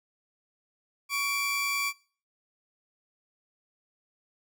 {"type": "tone pair together", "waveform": "sawtooth", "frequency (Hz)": [1119.5, 2349], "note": ["C#6", "D7"], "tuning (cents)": [17, 0], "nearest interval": "octave + minor second", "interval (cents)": 1283, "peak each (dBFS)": [-29, -26], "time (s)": [1.09, 1.93], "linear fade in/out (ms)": 50, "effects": ["noise-tail reverb RT60 0.4 s tail -19 dB re dry"]}